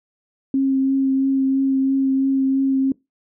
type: tone with vibrato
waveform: sine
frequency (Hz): 268.5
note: C4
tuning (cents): +45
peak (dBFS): -15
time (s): 0.54-2.92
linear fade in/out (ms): 2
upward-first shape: triangle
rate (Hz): 3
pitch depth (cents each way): 15
effects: noise-tail reverb RT60 0.2 s tail -22 dB re dry